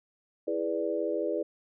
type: chord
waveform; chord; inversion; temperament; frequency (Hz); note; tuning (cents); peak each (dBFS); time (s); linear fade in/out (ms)
sine; E dominant seventh; none; equal; 329.6 / 415.3 / 493.9 / 587.3; E4 / G#4 / B4 / D5; 0 / 0 / 0 / 0; -33; 0.47-1.43; 10
effects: none